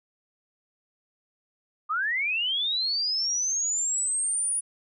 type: linear sweep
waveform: sine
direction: up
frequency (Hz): 1178 to 9780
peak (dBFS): -24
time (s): 1.89-4.61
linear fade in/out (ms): 20
effects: none